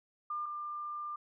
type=tone pair in turn; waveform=sine; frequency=1200 / 1195.1 Hz; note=D6 / D6; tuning=+37 / +30 cents; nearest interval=unison; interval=7 cents; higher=first; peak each=-34 / -37 dBFS; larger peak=first; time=0.3-0.46 / 0.46-1.16 s; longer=second; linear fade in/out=5 ms; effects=none